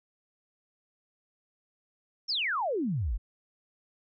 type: exponential sweep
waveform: sine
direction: down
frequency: 5680 to 41.2 Hz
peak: -27 dBFS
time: 2.28-3.18 s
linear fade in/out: 20 ms
effects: none